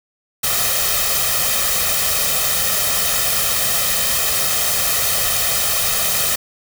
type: noise with comb filter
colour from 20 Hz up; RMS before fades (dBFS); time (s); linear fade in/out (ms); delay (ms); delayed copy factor
white; -18; 0.43-6.36; 10; 1.6; +0.75
effects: none